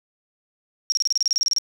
sine tone bursts, 5588 Hz, F8, in tune, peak -17 dBFS, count 14, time 0.9-1.584 s, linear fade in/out 0 ms, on 21 ms, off 30 ms, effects 8-bit

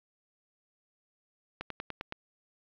slowing click train, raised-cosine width 0.3 ms, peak -20 dBFS, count 6, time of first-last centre 1.61-2.124 s, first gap 93 ms, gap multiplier 1.05, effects low-pass 4000 Hz 12 dB/octave + 10-bit

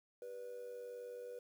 triangle tone with amplitude modulation, 488.7 Hz, B4, 18 cents flat, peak -39 dBFS, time 0.22-1.39 s, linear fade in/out 2 ms, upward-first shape sine, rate 99.1 Hz, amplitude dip 75%, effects tanh soft clip ceiling -39 dBFS + 11-bit

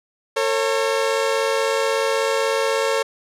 sawtooth tone pair together, 450 / 546.3 Hz, A4 / C#5, +39 / -25 cents, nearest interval minor third, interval 336 cents, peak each -17 dBFS, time 0.36-3.03 s, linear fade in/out 10 ms, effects low-pass 9000 Hz 12 dB/octave

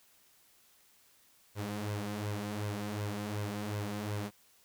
sawtooth tone with flanger, 103.83 Hz, G#2, in tune, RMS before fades -37 dBFS, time 1.55-4.31 s, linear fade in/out 50 ms, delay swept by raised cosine 1.9 to 5.8 ms, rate 2.7 Hz, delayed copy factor +0.65, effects white hiss -65 dBFS RMS until 4.64 s

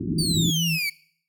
white low-pass noise, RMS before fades -26 dBFS, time 0-0.51 s, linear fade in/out 10 ms, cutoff 360 Hz, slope 96 dB/octave
sine tone with vibrato, 164 Hz, E3, 9 cents flat, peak -23 dBFS, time 0.05-0.79 s, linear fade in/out 50 ms, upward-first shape sine, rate 5.5 Hz, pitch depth 50 cents each way
30% pulse exponential sweep, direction down, 4699 to 2217 Hz, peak -21 dBFS, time 0.18-0.9 s, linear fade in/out 10 ms
effects noise-tail reverb RT60 0.6 s tail -21 dB re dry + high-pass 80 Hz 12 dB/octave

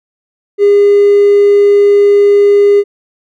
triangle tone with hard clipping, 406.3 Hz, G#4, 38 cents flat, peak -4 dBFS, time 0.58-2.84 s, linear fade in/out 50 ms, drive 4 dB, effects none

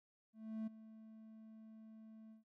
triangle tone with ADSR envelope, 220 Hz, A3, in tune, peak -37 dBFS, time 0.33-2.44 s, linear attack 340 ms, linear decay 12 ms, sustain -16 dB, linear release 130 ms, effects none

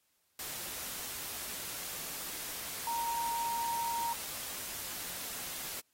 sine tone in noise, 932.3 Hz, A#5, in tune, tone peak -32 dBFS, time 2.87-4.13 s, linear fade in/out 2 ms, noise white, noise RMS -41 dBFS, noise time 0.39-5.8 s, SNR +6 dB, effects white hiss -75 dBFS RMS until 5.93 s + AAC 48 kbps

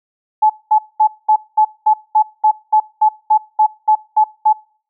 sine tone bursts, 860 Hz, A5, 40 cents flat, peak -7 dBFS, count 15, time 0.42-4.53 s, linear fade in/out 10 ms, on 78 ms, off 210 ms, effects noise-tail reverb RT60 0.5 s tail -26 dB re dry

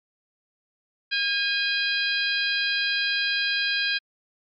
harmonic tone with a mistuned harmonic, 810 Hz, G#5, 43 cents flat, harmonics 2 / 3 / 4 / 5 / 6, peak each -26 / -28 / -29 / -30 / -31 dBFS, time 1.11-3.99 s, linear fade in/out 20 ms, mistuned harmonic 3, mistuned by +39 cents, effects MP3 64 kbps

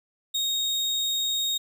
35% pulse tone, 3729 Hz, A#7, in tune, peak -22 dBFS, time 0.34-1.58 s, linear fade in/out 10 ms, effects none

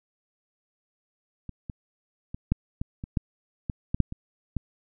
clicks, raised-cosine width 5 ms, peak -24 / -22 / -22 / -9 / -17 / -22 / -11 / -16 / -13 / -7 / -22 / -15 dBFS, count 12, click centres 1.493 / 1.698 / 2.345 / 2.52 / 2.815 / 3.039 / 3.172 / 3.698 / 3.945 / 4.003 / 4.124 / 4.567 s, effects none

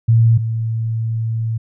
sine tone pair in turn, 114.4 / 112.96 Hz, A#2 / A2, -32 / +46 cents, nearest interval unison, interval 22 cents, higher first, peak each -8 / -17 dBFS, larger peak first, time 0.08-0.38 / 0.38-1.58 s, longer second, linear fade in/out 10 ms, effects none

